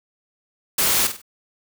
white noise with echo, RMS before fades -19 dBFS, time 0.78-1.07 s, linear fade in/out 5 ms, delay 49 ms, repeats 3, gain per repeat -9 dB, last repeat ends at 1.217 s, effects none

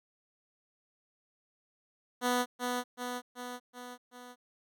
10% pulse tone with echo, 246.9 Hz, B3, in tune, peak -19 dBFS, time 2.21-2.46 s, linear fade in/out 50 ms, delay 380 ms, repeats 5, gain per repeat -4 dB, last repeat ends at 4.36 s, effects none

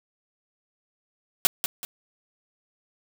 white noise with echo, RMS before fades -17 dBFS, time 1.45-1.47 s, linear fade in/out 0 ms, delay 190 ms, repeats 2, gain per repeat -9 dB, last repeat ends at 1.85 s, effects none

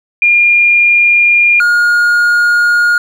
sine / triangle tone pair in turn, 2411 / 1429 Hz, D7 / F6, +45 / +39 cents, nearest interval major sixth, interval 906 cents, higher first, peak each -5 dBFS, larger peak neither, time 0.22-1.6 / 1.6-2.98 s, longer neither, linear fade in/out 2 ms, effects none

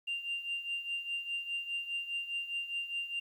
sine tone with tremolo, 2786 Hz, F7, 5 cents flat, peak -30 dBFS, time 0.07-3.2 s, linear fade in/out 10 ms, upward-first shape triangle, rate 4.9 Hz, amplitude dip 80%, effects tanh soft clip ceiling -29 dBFS + 11-bit

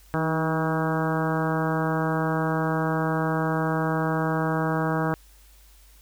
harmonic tone with a mistuned harmonic, 160 Hz, D#3, 49 cents sharp, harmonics 1 / 2 / 3 / 4 / 5 / 6 / 7 / 8 / 9 / 10, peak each -26 / -29 / -31 / -32 / -33 / -34 / -34 / -35 / -36 / -36 dBFS, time 0.14-5.14 s, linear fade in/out 0 ms, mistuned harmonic 2, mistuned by -32 cents, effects added 50 Hz sine -51 dBFS peak until 6.01 s + white hiss -57 dBFS RMS until 6.01 s

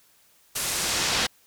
brown noise with band-pass filter sweep, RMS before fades -26 dBFS, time 0.55-1.27 s, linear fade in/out 10 ms, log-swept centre 11000 to 4300 Hz, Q 0.92, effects white hiss -60 dBFS RMS until 1.46 s

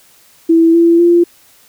sine tone with pitch steps, 329.6 / 337.1 / 344.8 Hz, E4 / E4 / F4, 0 / +39 / -22 cents, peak -5 dBFS, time 0.49-1.24 s, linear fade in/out 10 ms, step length 250 ms, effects white hiss -47 dBFS RMS until 1.68 s

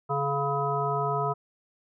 harmonic tone with a mistuned harmonic, 141.3 Hz, C#3, 34 cents sharp, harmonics 1 / 3 / 5 / 7 / 9, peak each -31 / -31 / -31 / -31 / -31 dBFS, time 0.09-1.34 s, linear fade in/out 20 ms, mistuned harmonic 5, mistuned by -23 cents, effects none

